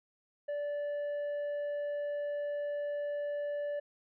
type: tone with tanh clipping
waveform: triangle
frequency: 582 Hz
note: D5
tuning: 16 cents flat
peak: -34 dBFS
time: 0.48-3.8 s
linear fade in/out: 10 ms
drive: 9 dB
effects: none